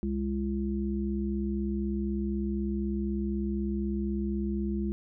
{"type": "harmonic tone", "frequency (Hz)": 68, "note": "C#2", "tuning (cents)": -33, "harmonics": [1, 3, 5], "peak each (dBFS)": [-33, -30, -35], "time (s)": [0.03, 4.92], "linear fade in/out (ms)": 0, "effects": []}